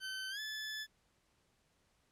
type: tone with pitch glide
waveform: 20% pulse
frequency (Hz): 1534 to 1731.8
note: G6 to A6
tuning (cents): -38 to -28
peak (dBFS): -35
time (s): 0-0.87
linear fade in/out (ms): 50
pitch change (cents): +210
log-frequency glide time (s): 0.3-0.4
effects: pink hiss -75 dBFS RMS until 2.11 s + low-pass 10000 Hz 12 dB/octave